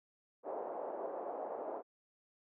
pink band-pass noise, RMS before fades -42 dBFS, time 0.43-1.83 s, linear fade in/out 50 ms, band 440 to 800 Hz, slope 24 dB/octave, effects none

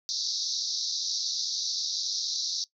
white band-pass noise, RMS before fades -31 dBFS, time 0.09-2.64 s, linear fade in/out 0 ms, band 3800 to 6000 Hz, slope 96 dB/octave, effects noise-tail reverb RT60 0.1 s tail -19 dB re dry

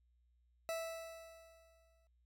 40% pulse tone with exponential decay, 657 Hz, E5, 6 cents flat, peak -36 dBFS, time 0.69-2.07 s, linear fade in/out 0 ms, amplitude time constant 300 ms, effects added 60 Hz sine -70 dBFS peak until 2.25 s

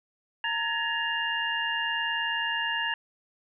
sine tone cluster, 920 / 1691 / 1850 / 2809 Hz, A#5 / G#6 / A#6 / F7, -23 / +31 / -14 / +9 cents, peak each -33 / -30 / -35 / -31 dBFS, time 0.44-2.94 s, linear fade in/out 2 ms, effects none

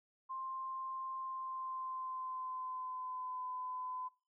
sine tone with pitch glide, 1052 to 1012.6 Hz, C6 to B5, +9 to +43 cents, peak -40 dBFS, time 0.29-4.09 s, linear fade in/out 20 ms, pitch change -66 cents, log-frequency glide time 1.2-3.42 s, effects noise-tail reverb RT60 0.3 s tail -18 dB re dry

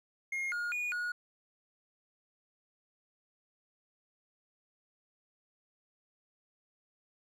triangle tone with pitch steps, 2140 / 1429 / 2451 / 1449 Hz, C7 / F6 / D#7 / F#6, +38 / +39 / -27 / -37 cents, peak -31 dBFS, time 0.32-1.12 s, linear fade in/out 5 ms, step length 200 ms, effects none

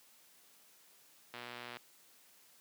click train, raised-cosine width 0.3 ms, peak -29 dBFS, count 53, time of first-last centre 1.34-1.77 s, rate 121 Hz, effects white hiss -64 dBFS RMS until 2.6 s + high-pass 150 Hz 12 dB/octave

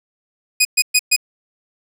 15% pulse tone bursts, 2489 Hz, D#7, in tune, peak -4 dBFS, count 4, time 0.6-1.164 s, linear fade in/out 10 ms, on 51 ms, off 120 ms, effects none

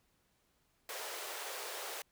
pink high-pass noise, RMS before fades -43 dBFS, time 0.89-2.02 s, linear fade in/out 2 ms, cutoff 400 Hz, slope 48 dB/octave, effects pink hiss -75 dBFS RMS until 2.11 s

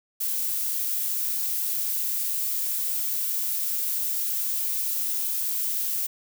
violet noise, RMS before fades -27 dBFS, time 0.2-6.07 s, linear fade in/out 10 ms, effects none

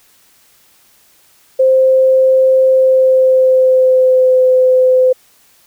sine tone with pitch glide, 523.3 to 512.2 Hz, C5 to C5, 0 to -37 cents, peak -6 dBFS, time 1.59-5.13 s, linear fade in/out 10 ms, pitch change -37 cents, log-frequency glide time 2.69-4.43 s, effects white hiss -50 dBFS RMS until 5.66 s

